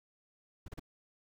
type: noise bursts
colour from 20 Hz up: brown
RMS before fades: -43 dBFS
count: 3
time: 0.66-0.796 s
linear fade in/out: 5 ms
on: 22 ms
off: 35 ms
effects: none